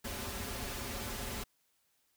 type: noise with comb filter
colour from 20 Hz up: pink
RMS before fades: -40 dBFS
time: 0.04-1.44 s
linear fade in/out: 10 ms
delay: 6.3 ms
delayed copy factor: -0.9
effects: white hiss -75 dBFS RMS until 2.16 s